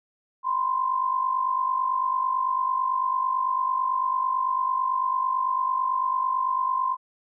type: tone pair together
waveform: sine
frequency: 997.5 / 1046.5 Hz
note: B5 / C6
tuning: +17 / 0 cents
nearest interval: minor second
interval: 83 cents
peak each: -28 / -23 dBFS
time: 0.43-6.97 s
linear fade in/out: 50 ms
effects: none